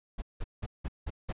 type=noise bursts; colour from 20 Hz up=brown; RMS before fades=-33 dBFS; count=6; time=0.18-1.326 s; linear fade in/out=10 ms; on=41 ms; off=180 ms; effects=resampled to 8000 Hz